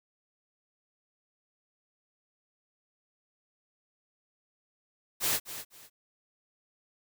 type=noise with echo; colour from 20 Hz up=white; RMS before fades=-28 dBFS; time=5.2-5.4 s; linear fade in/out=50 ms; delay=250 ms; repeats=2; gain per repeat=-12 dB; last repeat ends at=5.9 s; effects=none